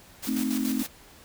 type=noise with tremolo; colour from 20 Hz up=white; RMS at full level=-35 dBFS; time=0.22-0.88 s; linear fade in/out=20 ms; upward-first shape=square; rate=7 Hz; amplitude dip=50%
type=chord; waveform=sine; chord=A diminished; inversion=none; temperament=equal; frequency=220 / 261.6 / 311.1 Hz; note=A3 / C4 / Eb4; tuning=0 / 0 / 0 cents; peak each=-29 / -27 / -33 dBFS; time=0.27-0.83 s; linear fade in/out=10 ms
effects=pink hiss -52 dBFS RMS until 1.24 s